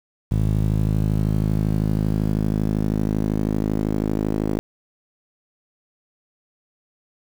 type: tone with band-pass filter sweep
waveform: sawtooth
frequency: 52.7 Hz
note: G#1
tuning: 26 cents sharp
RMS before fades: -21 dBFS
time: 0.31-4.59 s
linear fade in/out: 0 ms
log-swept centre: 130 to 300 Hz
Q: 1.5
effects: 7-bit